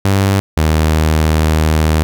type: tone pair in turn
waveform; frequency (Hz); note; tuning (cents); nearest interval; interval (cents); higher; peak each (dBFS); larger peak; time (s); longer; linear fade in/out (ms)
sawtooth; 98 / 78.26; G2 / D#2; 0 / +11; major third; 389; first; -6; neither; 0.05-0.4 / 0.57-2.03; second; 0
effects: none